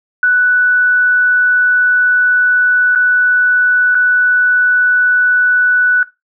sine tone with dropouts, 1484 Hz, F#6, 5 cents sharp, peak -7 dBFS, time 0.23-6.03 s, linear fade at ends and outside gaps 2 ms, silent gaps 2.951-2.957 / 3.947-3.951 s, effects noise-tail reverb RT60 0.2 s tail -18 dB re dry

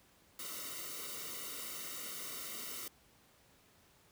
white noise with comb filter, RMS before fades -44 dBFS, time 0.39-2.88 s, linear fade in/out 2 ms, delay 1.2 ms, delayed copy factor -1, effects pink hiss -66 dBFS RMS until 4.11 s + high-pass 60 Hz 12 dB/octave

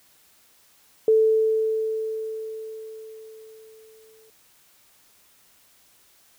sine tone with exponential decay, 440 Hz, A4, in tune, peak -13 dBFS, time 1.08-4.3 s, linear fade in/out 2 ms, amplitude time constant 700 ms, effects white hiss -58 dBFS RMS until 6.38 s

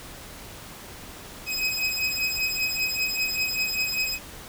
25% pulse beating tone pair, 2528 / 2533.1 Hz, D#7 / D#7, +27 / +30 cents, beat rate 5.1 Hz, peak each -23 / -24 dBFS, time 1.46-4.19 s, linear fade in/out 50 ms, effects pink hiss -42 dBFS RMS until 4.48 s

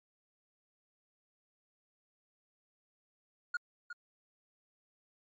triangle tone with echo, 1429 Hz, F6, 39 cents sharp, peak -29 dBFS, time 3.54-3.57 s, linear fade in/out 5 ms, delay 360 ms, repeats 1, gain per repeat -10 dB, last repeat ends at 3.93 s, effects MP3 32 kbps

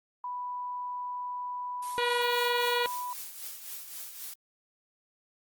sine tone, 987.8 Hz, B5, in tune, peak -33 dBFS, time 0.24-3.13 s, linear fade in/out 2 ms
blue noise with tremolo, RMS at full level -39 dBFS, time 1.82-4.34 s, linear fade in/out 5 ms, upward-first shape triangle, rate 3.8 Hz, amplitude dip 60%
harmonic tone, 482.4 Hz, B4, 41 cents flat, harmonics 1 / 2 / 3 / 4 / 5 / 6 / 7 / 8 / 9, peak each -30 / -33 / -35 / -36 / -37 / -38 / -38 / -39 / -40 dBFS, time 1.98-2.86 s, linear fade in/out 0 ms
effects Opus 32 kbps

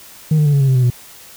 sine tone with pitch steps, 155.7 / 150.48 / 145.44 / 140.57 / 135.86 / 131.31 / 126.91 / 122.65 Hz, D#3 / D3 / D3 / C#3 / C#3 / C3 / B2 / B2, +2 / +42 / -16 / +25 / -34 / +7 / +48 / -12 cents, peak -7 dBFS, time 0.31-0.902 s, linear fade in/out 5 ms, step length 74 ms, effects tanh soft clip ceiling -9 dBFS + white hiss -40 dBFS RMS until 1.36 s

